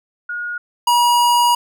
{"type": "tone pair in turn", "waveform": ["sine", "square"], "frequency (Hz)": [1439, 960.4], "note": ["F#6", "B5"], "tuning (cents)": [-49, -49], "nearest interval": "perfect fifth", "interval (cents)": 700, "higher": "first", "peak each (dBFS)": [-22, -12], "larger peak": "second", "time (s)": [[0.29, 0.58], [0.87, 1.55]], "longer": "second", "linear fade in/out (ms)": 5, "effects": []}